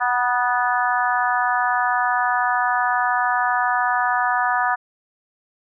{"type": "harmonic tone with a mistuned harmonic", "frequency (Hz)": 246.9, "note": "B3", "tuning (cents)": 0, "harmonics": [3, 4, 5, 6, 7], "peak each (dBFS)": [-22, -23, -24, -25, -25], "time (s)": [0, 4.76], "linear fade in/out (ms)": 20, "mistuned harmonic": 4, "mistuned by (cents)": -25, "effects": []}